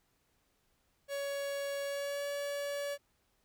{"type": "tone with pitch glide", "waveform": "45% pulse", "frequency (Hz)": [561, 570.1], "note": ["C#5", "C#5"], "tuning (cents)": [21, 48], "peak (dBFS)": -35, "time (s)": [1.08, 2.98], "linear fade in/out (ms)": 50, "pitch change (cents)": 27, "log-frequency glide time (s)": [1.84, 2.26], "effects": ["pink hiss -75 dBFS RMS until 3.44 s"]}